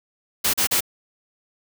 white noise bursts, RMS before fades -20 dBFS, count 3, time 0.44-0.807 s, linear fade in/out 10 ms, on 97 ms, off 38 ms, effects none

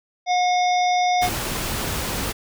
harmonic tone, 722 Hz, F#5, 43 cents flat, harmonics 1 / 3 / 5 / 7 / 8, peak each -17 / -27 / -31 / -34 / -35 dBFS, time 0.26-1.3 s, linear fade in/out 50 ms
pink noise, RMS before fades -26 dBFS, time 1.21-2.33 s, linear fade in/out 20 ms
effects none

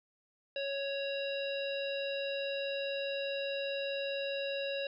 harmonic tone, 554.4 Hz, C#5, in tune, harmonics 1 / 3 / 5 / 7 / 9, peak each -35 / -45 / -41 / -43 / -53 dBFS, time 0.56-4.87 s, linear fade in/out 2 ms, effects none

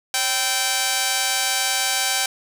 5% pulse tone with amplitude modulation, 778 Hz, G5, 13 cents flat, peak -4 dBFS, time 0.14-2.26 s, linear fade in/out 2 ms, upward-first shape sine, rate 228 Hz, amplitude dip 75%, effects none

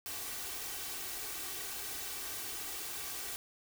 white noise with comb filter, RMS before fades -41 dBFS, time 0.06-3.36 s, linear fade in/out 0 ms, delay 2.6 ms, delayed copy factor +0.6, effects none

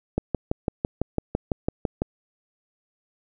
click train, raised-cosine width 2 ms, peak -9 dBFS, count 12, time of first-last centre 0.18-2.019 s, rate 5.98 Hz, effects none

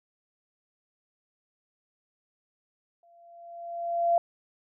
sine tone with exponential growth, 685 Hz, F5, 34 cents flat, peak -18 dBFS, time 3.03-4.18 s, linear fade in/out 2 ms, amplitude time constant 250 ms, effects none

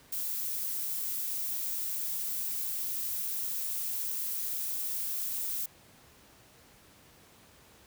violet noise with high-pass filter sweep, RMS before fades -34 dBFS, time 0.12-5.66 s, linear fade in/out 5 ms, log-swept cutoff 340 to 640 Hz, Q 1.1, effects pink hiss -58 dBFS RMS until 7.86 s + high-pass 60 Hz 12 dB/octave

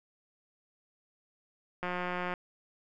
click train, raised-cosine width 0.5 ms, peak -20 dBFS, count 92, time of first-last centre 1.83-2.338 s, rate 179 Hz, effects none

